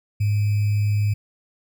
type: tone with sample-and-hold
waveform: sine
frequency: 103.83 Hz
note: G#2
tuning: in tune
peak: -17 dBFS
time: 0.2-1.14 s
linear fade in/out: 10 ms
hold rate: 2450 Hz
effects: none